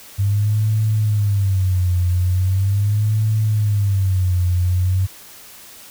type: tone with vibrato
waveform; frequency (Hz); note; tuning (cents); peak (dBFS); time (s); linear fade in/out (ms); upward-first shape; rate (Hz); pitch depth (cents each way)
sine; 98.4; G2; +7; -14; 0.18-5.07; 20; sine; 0.4; 170
effects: white hiss -41 dBFS RMS until 5.9 s